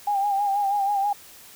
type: tone with vibrato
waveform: sine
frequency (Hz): 804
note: G5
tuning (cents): +44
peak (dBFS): -20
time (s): 0.07-1.13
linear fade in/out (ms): 5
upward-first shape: sine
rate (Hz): 6.2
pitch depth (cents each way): 51
effects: white hiss -47 dBFS RMS until 1.55 s